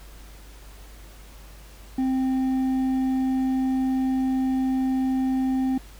triangle tone with hard clipping, 261.6 Hz, C4, in tune, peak -22 dBFS, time 1.98-5.78 s, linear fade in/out 5 ms, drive 8 dB, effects added 50 Hz sine -43 dBFS peak until 5.99 s + pink hiss -50 dBFS RMS until 5.99 s

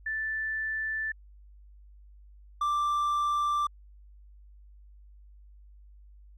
sine / triangle tone pair in turn, 1760 / 1177.1 Hz, A6 / D6, 0 / +4 cents, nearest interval perfect fifth, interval 696 cents, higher first, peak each -29 / -23 dBFS, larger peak second, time 0.06-1.12 / 2.61-3.67 s, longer neither, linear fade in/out 5 ms, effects added 50 Hz sine -50 dBFS peak until 6.37 s

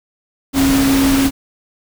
sine tone in noise, 272 Hz, C#4, 33 cents flat, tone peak -11 dBFS, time 0.53-1.31 s, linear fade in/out 50 ms, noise pink, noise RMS -19 dBFS, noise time 0.53-1.31 s, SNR +5 dB, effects none

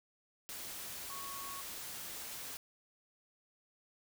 sine tone in noise, 1108.7 Hz, C#6, in tune, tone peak -46 dBFS, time 1.1-1.61 s, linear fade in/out 0 ms, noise white, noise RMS -45 dBFS, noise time 0.49-2.57 s, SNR -4 dB, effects none

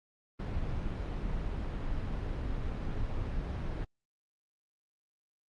brown noise, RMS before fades -34 dBFS, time 0.39-3.85 s, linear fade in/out 10 ms, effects low-pass 4000 Hz 12 dB/octave + Opus 32 kbps

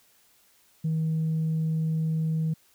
sine tone, 159.4 Hz, D#3, 42 cents sharp, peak -22 dBFS, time 0.84-2.54 s, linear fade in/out 10 ms, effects tanh soft clip ceiling -21 dBFS + white hiss -62 dBFS RMS until 2.74 s

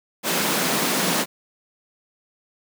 pink high-pass noise, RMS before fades -22 dBFS, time 0.23-1.26 s, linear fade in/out 50 ms, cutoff 160 Hz, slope 48 dB/octave, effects none

